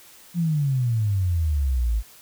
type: exponential sweep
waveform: sine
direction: down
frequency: 177 to 52 Hz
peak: -19 dBFS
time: 0.34-2.03 s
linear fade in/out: 50 ms
effects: white hiss -49 dBFS RMS until 2.21 s